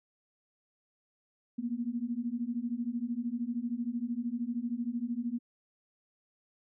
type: beating tone pair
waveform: sine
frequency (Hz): 230.8 / 243.8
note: A#3 / B3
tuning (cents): -17 / -22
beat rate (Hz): 13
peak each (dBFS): -35 / -34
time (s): 1.58-5.39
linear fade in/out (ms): 10
effects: none